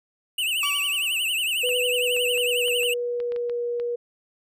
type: tone with vibrato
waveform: square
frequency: 2794 Hz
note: F7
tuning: in tune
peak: -23 dBFS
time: 0.38-2.94 s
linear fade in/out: 5 ms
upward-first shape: triangle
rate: 11 Hz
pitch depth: 170 cents each way
type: tone with exponential decay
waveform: 30% pulse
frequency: 1145 Hz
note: D6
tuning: 44 cents flat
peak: -23 dBFS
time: 0.63-1.32 s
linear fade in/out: 2 ms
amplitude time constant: 150 ms
type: tone with pitch glide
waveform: sine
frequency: 493.9 to 478.5 Hz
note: B4 to A#4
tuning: 0 to +45 cents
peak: -24 dBFS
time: 1.63-3.96 s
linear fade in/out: 10 ms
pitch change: -55 cents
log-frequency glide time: 1.8-3.62 s
type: clicks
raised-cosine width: 0.3 ms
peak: -26 dBFS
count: 10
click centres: 1.691 / 2.166 / 2.377 / 2.682 / 2.832 / 3.202 / 3.321 / 3.362 / 3.497 / 3.799 s
effects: none